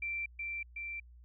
sine tone with echo, 2349 Hz, D7, in tune, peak -34 dBFS, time 0.02-0.26 s, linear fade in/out 5 ms, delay 370 ms, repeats 2, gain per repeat -2 dB, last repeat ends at 1 s, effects added 60 Hz sine -53 dBFS peak until 1.24 s

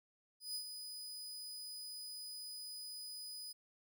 sawtooth tone with ADSR envelope, 4978 Hz, D#8, in tune, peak -36 dBFS, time 0.4-3.53 s, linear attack 150 ms, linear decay 82 ms, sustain -7 dB, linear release 15 ms, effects none

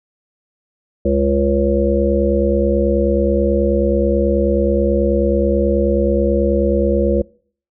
harmonic tone, 69.3 Hz, C#2, in tune, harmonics 1 / 3 / 5 / 7 / 8, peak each -19 / -19 / -19 / -19 / -19 dBFS, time 1.05-7.22 s, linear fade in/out 5 ms, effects noise-tail reverb RT60 0.5 s tail -23 dB re dry

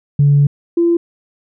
sine tone pair in turn, 143.2 / 340.6 Hz, D3 / F4, -43 / -43 cents, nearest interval octave + minor third, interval 1500 cents, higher second, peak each -6 / -9 dBFS, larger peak first, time 0.19-0.47 / 0.77-0.97 s, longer first, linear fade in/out 5 ms, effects tanh soft clip ceiling -3 dBFS

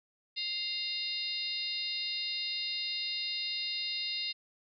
harmonic tone with a mistuned harmonic, 698 Hz, F5, 1 cent flat, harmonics 3 / 4 / 5 / 6 / 7, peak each -44 / -40 / -38 / -38 / -39 dBFS, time 0.36-4.33 s, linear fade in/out 20 ms, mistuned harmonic 5, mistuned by +100 cents, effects none

